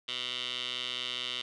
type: tone with band-pass filter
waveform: 15% pulse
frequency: 124.7 Hz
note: B2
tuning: 17 cents sharp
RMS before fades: -36 dBFS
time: 0.08-1.42 s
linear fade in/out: 5 ms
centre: 3300 Hz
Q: 6.9
effects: resampled to 24000 Hz